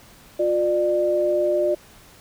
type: tone pair together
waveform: sine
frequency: 355.3 / 597.5 Hz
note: F4 / D5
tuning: +30 / +30 cents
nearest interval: major sixth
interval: 900 cents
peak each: -22 / -19 dBFS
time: 0.39-1.75 s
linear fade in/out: 10 ms
effects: pink hiss -49 dBFS RMS until 2.2 s